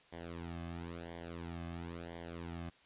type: tone with flanger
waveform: sawtooth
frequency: 84.8 Hz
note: E2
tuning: 50 cents sharp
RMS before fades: -45 dBFS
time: 0.12-2.7 s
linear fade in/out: 10 ms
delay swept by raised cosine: 0.75 to 2.15 ms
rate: 0.98 Hz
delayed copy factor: -0.95
effects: white hiss -65 dBFS RMS until 2.85 s + resampled to 8000 Hz